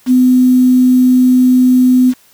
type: tone with quantisation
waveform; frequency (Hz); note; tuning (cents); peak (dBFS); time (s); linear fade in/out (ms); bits
sine; 253.1; B3; +43; -5; 0.06-2.14; 50; 5
effects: white hiss -48 dBFS RMS until 2.33 s